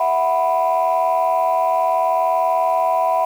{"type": "chord", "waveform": "sine", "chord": "E suspended second", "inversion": "none", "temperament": "equal", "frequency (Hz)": [659.3, 740, 987.8], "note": ["E5", "F#5", "B5"], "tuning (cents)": [0, 0, 0], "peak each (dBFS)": -18, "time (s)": [0, 3.25], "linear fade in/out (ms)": 5, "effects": ["tanh soft clip ceiling -9 dBFS", "7-bit"]}